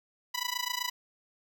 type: tone with amplitude modulation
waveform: 10% pulse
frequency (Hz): 987.8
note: B5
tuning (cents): 0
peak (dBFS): -19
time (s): 0.34-0.9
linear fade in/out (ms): 10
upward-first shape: sine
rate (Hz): 27.8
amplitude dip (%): 90
effects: none